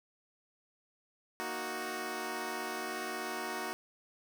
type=chord; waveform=10% pulse; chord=D# minor; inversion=second; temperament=equal; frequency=233.1 / 311.1 / 370 Hz; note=A#3 / D#4 / F#4; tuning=0 / 0 / 0 cents; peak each=-35 / -35 / -30 dBFS; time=1.4-3.73 s; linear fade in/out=0 ms; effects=10-bit